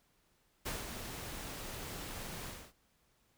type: noise with ADSR envelope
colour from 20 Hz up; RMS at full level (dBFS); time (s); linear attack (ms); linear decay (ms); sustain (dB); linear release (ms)
pink; -38; 0.65-2.73; 15; 180; -6; 270
effects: pink hiss -73 dBFS RMS until 3.37 s